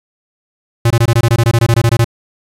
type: tone bursts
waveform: square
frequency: 116.54 Hz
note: A#2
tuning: in tune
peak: -8 dBFS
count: 16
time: 0.85-2.045 s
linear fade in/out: 5 ms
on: 55 ms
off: 21 ms
effects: resampled to 32000 Hz + 7-bit